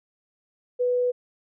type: tone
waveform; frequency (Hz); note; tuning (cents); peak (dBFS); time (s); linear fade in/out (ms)
sine; 493.9; B4; 0; -20; 0.79-1.12; 20
effects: none